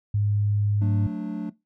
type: tone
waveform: sine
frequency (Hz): 103.3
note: G#2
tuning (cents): -9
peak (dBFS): -20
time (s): 0.14-1.07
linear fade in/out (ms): 5
type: chord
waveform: triangle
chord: D major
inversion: first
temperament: just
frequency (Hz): 183.54 / 220.2 / 293.7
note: F#3 / A3 / D4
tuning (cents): -14 / +2 / 0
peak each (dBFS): -30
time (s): 0.81-1.5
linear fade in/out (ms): 10
effects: noise-tail reverb RT60 0.2 s tail -19 dB re dry